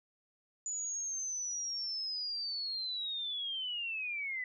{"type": "linear sweep", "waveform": "sine", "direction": "down", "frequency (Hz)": [6980, 1975.5], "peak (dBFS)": -35, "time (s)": [0.66, 4.44], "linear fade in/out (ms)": 2, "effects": []}